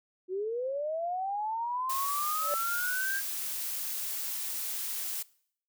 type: linear sweep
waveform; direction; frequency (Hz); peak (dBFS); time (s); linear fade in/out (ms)
sine; up; 357.2 to 1613; -30; 0.28-3.22; 50
type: noise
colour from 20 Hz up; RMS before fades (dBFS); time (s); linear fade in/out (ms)
blue; -35; 1.89-5.23; 10
type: tone with exponential growth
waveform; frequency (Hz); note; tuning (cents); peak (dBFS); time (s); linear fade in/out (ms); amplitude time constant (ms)
triangle; 579; D5; -25; -25; 2.34-2.54; 0; 43
effects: noise-tail reverb RT60 0.6 s tail -22 dB re dry